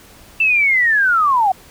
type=linear sweep; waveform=sine; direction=down; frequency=2682 to 727 Hz; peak=-11 dBFS; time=0.4-1.52 s; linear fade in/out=5 ms; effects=pink hiss -44 dBFS RMS until 1.7 s